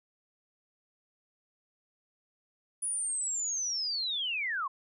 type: linear sweep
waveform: sine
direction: down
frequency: 9920 to 1017 Hz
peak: -30 dBFS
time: 2.82-4.68 s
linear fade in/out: 10 ms
effects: none